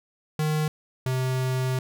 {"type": "tone pair in turn", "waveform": "square", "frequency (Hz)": [153.8, 129.33], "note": ["D#3", "C3"], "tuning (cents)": [-20, -20], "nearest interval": "minor third", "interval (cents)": 300, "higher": "first", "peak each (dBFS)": [-23, -24], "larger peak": "first", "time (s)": [[0.39, 0.68], [1.06, 1.79]], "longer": "second", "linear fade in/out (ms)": 2, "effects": []}